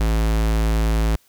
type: tone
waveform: square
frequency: 54.7 Hz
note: A1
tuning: 9 cents flat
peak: -17 dBFS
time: 0-1.16 s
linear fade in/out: 5 ms
effects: white hiss -58 dBFS RMS until 1.28 s